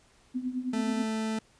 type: tone with tremolo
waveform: sine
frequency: 253.2 Hz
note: B3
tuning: 43 cents sharp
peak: -26 dBFS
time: 0.34-1.04 s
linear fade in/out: 20 ms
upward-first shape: triangle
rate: 9.4 Hz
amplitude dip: 85%
type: tone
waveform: 40% pulse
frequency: 220 Hz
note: A3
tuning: in tune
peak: -28 dBFS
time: 0.73-1.39 s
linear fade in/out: 5 ms
effects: pink hiss -62 dBFS RMS until 1.59 s + resampled to 22050 Hz